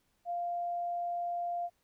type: tone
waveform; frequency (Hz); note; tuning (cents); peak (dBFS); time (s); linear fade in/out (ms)
sine; 697; F5; -4; -32; 0.25-1.7; 50
effects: pink hiss -75 dBFS RMS until 1.83 s